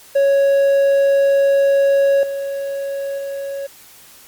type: tone with level steps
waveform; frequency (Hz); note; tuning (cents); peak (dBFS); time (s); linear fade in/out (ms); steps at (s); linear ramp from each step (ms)
triangle; 554.4; C#5; 0; -9 / -19 / -21; 0.15-3.67; 10; 2.23 / 3.18; 2
effects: white hiss -44 dBFS RMS until 4.27 s + Opus 48 kbps